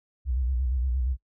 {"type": "tone with vibrato", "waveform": "sine", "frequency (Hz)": 63.3, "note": "B1", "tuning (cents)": 43, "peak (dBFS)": -23, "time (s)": [0.25, 1.17], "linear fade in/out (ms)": 50, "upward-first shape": "square", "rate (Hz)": 8.6, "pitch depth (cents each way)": 88, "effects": ["noise-tail reverb RT60 0.1 s tail -24 dB re dry"]}